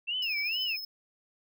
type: tone with vibrato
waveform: sine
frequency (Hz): 2631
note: E7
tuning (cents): -4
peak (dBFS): -29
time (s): 0.07-0.77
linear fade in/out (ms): 20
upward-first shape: sine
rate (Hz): 2.3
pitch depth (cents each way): 250
type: tone with tremolo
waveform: square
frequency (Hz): 5180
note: E8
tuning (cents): -31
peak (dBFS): -34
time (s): 0.22-0.85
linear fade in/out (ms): 5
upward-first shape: triangle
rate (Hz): 13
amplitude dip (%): 50
effects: none